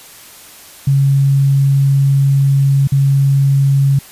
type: tone with dropouts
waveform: sine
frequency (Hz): 138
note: C#3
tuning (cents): -7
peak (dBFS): -8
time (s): 0.87-3.99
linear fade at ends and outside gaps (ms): 5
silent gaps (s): 2.874-2.92
effects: white hiss -38 dBFS RMS until 4.11 s + resampled to 32000 Hz